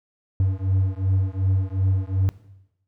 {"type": "beating tone pair", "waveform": "triangle", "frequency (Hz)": [94, 96.7], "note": ["F#2", "G2"], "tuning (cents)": [28, -23], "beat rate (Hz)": 2.7, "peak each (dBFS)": -20, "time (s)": [0.4, 2.29], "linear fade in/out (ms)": 0, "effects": ["noise-tail reverb RT60 0.9 s tail -18 dB re dry"]}